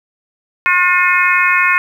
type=harmonic tone; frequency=359.2 Hz; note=F4; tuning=49 cents sharp; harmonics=3 / 4 / 5 / 6 / 7; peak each=-16 / -16 / -16 / -16 / -16 dBFS; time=0.66-1.78 s; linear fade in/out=0 ms; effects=7-bit